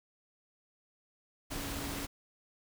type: tone in noise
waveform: sine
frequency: 280.2 Hz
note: C#4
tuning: 19 cents sharp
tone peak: -43 dBFS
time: 1.5-2.07 s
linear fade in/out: 20 ms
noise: pink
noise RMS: -39 dBFS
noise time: 1.5-2.07 s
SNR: -7 dB
effects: none